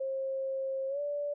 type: tone with pitch glide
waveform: sine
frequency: 535 to 580.1 Hz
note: C5 to D5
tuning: +38 to -21 cents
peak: -31 dBFS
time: 0-1.34 s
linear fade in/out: 10 ms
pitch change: +141 cents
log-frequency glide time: 0.88-1 s
effects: none